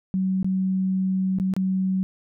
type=tone with dropouts; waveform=sine; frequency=188.6 Hz; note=F#3; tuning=33 cents sharp; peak=-20 dBFS; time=0.14-2.03 s; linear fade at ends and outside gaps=0 ms; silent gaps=0.429-0.445 / 1.386-1.399 / 1.538-1.565 s; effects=none